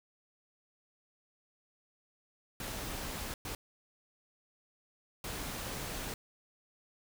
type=noise bursts at uneven times; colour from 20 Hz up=pink; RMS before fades=-40 dBFS; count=3; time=2.6-3.34 / 3.45-3.55 / 5.24-6.14 s; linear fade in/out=2 ms; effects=none